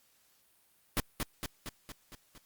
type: noise with echo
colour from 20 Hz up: pink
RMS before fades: -29 dBFS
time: 0.97-1 s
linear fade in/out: 0 ms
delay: 230 ms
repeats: 6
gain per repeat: -4 dB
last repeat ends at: 2.38 s
effects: white hiss -68 dBFS RMS until 2.45 s + Opus 48 kbps